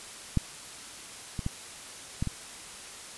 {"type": "clicks", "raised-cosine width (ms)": 5, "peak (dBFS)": [-11, -20, -17, -16, -19], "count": 5, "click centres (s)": [0.373, 1.392, 1.464, 2.225, 2.273], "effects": ["white hiss -44 dBFS RMS until 3.17 s", "resampled to 24000 Hz"]}